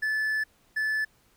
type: tone pair in turn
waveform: triangle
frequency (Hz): 1739 / 1739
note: A6 / A6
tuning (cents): -21 / -21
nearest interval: unison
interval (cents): 0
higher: neither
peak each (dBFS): -23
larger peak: neither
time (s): 0.02-0.44 / 0.76-1.05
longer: first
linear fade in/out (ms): 10
effects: pink hiss -64 dBFS RMS until 1.36 s